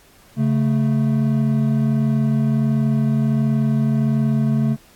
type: tone pair together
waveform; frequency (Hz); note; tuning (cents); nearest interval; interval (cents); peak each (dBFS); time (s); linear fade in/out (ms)
triangle; 138.59 / 220; C#3 / A3; 0 / 0; minor sixth; 800; -16; 0.36-4.77; 50
effects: pink hiss -51 dBFS RMS until 4.95 s + AAC 64 kbps